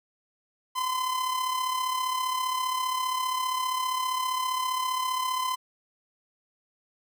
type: tone with amplitude modulation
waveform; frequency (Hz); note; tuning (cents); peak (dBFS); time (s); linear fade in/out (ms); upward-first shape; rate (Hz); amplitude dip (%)
45% pulse; 1023; C6; -39; -24; 0.75-5.56; 20; sine; 35.1; 50
effects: none